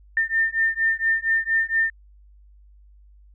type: beating tone pair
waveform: sine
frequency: 1803 / 1807.3 Hz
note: A6 / A6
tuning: +42 / +46 cents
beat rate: 4.3 Hz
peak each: -22 / -22 dBFS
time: 0.17-1.9 s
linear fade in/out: 2 ms
effects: added 50 Hz sine -48 dBFS peak until 3.34 s